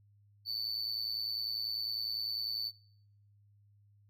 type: tone with amplitude modulation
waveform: triangle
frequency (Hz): 4511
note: C#8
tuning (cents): +29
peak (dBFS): -29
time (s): 0.45-2.72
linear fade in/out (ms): 50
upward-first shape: sine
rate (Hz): 110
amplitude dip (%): 80
effects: noise-tail reverb RT60 0.7 s tail -23 dB re dry + added 102 Hz sine -62 dBFS peak until 4.09 s